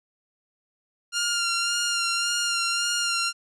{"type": "tone with vibrato", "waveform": "10% pulse", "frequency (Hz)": 1396.9, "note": "F6", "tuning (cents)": 0, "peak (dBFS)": -14, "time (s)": [1.12, 3.33], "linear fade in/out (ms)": 50, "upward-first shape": "sine", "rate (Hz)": 1.8, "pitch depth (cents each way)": 24, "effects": ["low-pass 9000 Hz 12 dB/octave"]}